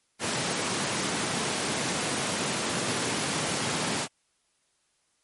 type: high-pass noise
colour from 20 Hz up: pink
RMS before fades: -29 dBFS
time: 0.19-4.08 s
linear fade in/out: 50 ms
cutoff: 130 Hz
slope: 24 dB/octave
effects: white hiss -71 dBFS RMS until 5.23 s + MP3 48 kbps